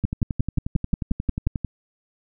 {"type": "two click trains", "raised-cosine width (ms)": 5, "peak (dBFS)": [-13, -9], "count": [19, 9], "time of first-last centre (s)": [[0.04, 1.647], [0.05, 1.471]], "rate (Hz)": [11.2, 5.63], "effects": []}